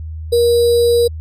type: tone with sample-and-hold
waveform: sine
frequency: 473.9 Hz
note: A#4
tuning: 28 cents sharp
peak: -9 dBFS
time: 0.32-1.08 s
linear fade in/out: 10 ms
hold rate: 4410 Hz
effects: added 79 Hz sine -24 dBFS peak until 1.2 s + resampled to 32000 Hz